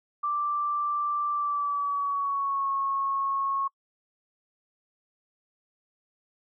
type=tone with pitch glide; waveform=sine; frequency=1174.7 to 1096 Hz; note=D6 to C#6; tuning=0 to -20 cents; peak=-25 dBFS; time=0.23-3.68 s; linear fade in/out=10 ms; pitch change=-120 cents; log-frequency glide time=1.32-2.7 s; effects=noise-tail reverb RT60 0.1 s tail -26 dB re dry